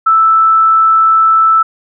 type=tone; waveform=sine; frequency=1318.5 Hz; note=E6; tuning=in tune; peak=-5 dBFS; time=0.06-1.63 s; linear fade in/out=10 ms; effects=none